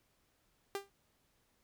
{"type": "tone with exponential decay", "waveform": "sawtooth", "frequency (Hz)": 397.3, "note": "G4", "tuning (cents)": 23, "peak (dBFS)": -30, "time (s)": [0.75, 0.9], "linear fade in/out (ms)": 1, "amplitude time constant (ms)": 31, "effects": ["pink hiss -75 dBFS RMS until 1.63 s"]}